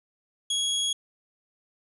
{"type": "tone", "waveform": "sawtooth", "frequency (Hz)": 3324, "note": "G#7", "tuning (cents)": 1, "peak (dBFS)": -21, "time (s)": [0.5, 0.93], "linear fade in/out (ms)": 5, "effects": ["resampled to 24000 Hz"]}